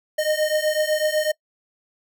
square beating tone pair, 610 / 618 Hz, D#5 / D#5, -34 / -12 cents, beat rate 8 Hz, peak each -23 / -23 dBFS, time 0.18-1.32 s, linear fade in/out 10 ms, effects noise-tail reverb RT60 0.1 s tail -24 dB re dry

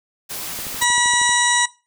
white noise, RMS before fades -29 dBFS, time 0.29-0.85 s, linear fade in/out 20 ms
click train, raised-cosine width 2 ms, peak -24 dBFS, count 10, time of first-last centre 0.59-1.293 s, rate 12.8 Hz
harmonic tone, 968 Hz, B5, 35 cents flat, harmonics 1 / 2 / 3 / 4 / 6 / 7 / 8 / 9, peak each -20 / -20 / -31 / -22 / -25 / -28 / -25 / -24 dBFS, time 0.81-1.66 s, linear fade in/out 10 ms
effects noise-tail reverb RT60 0.3 s tail -19 dB re dry

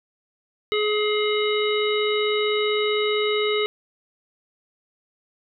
harmonic tone, 422.2 Hz, G#4, 29 cents sharp, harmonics 1 / 3 / 5 / 7 / 9, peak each -21 / -30 / -28 / -30 / -30 dBFS, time 0.72-3.66 s, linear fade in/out 0 ms, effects none

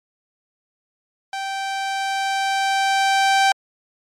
sawtooth tone with level ramp, 780 Hz, G5, 9 cents flat, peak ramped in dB -21 to -9 dBFS, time 1.33-3.52 s, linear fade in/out 2 ms, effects low-pass 7000 Hz 12 dB/octave + MP3 64 kbps

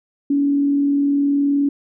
sine tone with frequency modulation, 282.9 Hz, C#4, 35 cents sharp, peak -14 dBFS, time 0.3-1.69 s, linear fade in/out 5 ms, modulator 39.7 Hz, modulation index 0.21, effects none

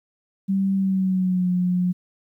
sine tone with pitch glide, 194 to 179.97 Hz, G3 to F#3, -18 to -48 cents, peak -18 dBFS, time 0.48-1.93 s, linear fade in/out 20 ms, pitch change -130 cents, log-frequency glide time 0.76-1.5 s, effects 10-bit

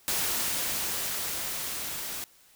white noise with level ramp, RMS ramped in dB -28 to -36 dBFS, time 0.08-2.24 s, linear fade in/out 0 ms, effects white hiss -59 dBFS RMS until 2.55 s

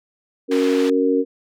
sine chord, F# major, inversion second, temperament just, 277.5 / 370 / 462.5 Hz, C#4 / F#4 / A#4, +2 / 0 / -14 cents, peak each -18 / -23 / -18 dBFS, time 0.48-1.25 s, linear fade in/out 50 ms
white band-pass noise, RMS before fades -32 dBFS, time 0.51-0.9 s, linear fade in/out 5 ms, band 400 to 3200 Hz, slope 12 dB/octave
effects none

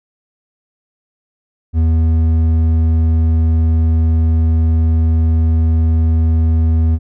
sine tone with hard clipping, 80.9 Hz, E2, 32 cents flat, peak -11 dBFS, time 1.73-6.99 s, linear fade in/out 50 ms, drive 6 dB, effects none

